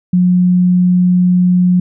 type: tone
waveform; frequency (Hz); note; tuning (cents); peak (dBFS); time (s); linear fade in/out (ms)
sine; 180; F#3; -47; -7; 0.13-1.8; 5
effects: none